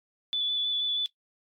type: tone with vibrato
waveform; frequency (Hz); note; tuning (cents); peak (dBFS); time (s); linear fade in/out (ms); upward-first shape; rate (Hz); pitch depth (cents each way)
sine; 3465; A7; -27; -25; 0.33-1.06; 0; square; 6.3; 10
effects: noise-tail reverb RT60 0.1 s tail -17 dB re dry + MP3 96 kbps